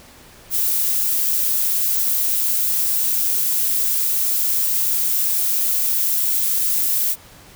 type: noise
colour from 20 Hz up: violet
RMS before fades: -19 dBFS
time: 0.5-7.16 s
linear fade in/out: 50 ms
effects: pink hiss -45 dBFS RMS until 7.55 s